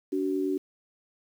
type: tone pair together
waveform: sine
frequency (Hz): 287.4 / 376.3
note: D4 / F#4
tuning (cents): -37 / +29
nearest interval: perfect fourth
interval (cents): 466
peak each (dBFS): -28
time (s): 0.12-0.58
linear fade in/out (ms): 10
effects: 9-bit